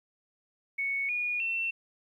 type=tone with pitch steps; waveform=sine; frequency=2217 / 2446 / 2698 Hz; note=C#7 / D#7 / E7; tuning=0 / -30 / +40 cents; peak=-28 dBFS; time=0.78-1.71 s; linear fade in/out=10 ms; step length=310 ms; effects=11-bit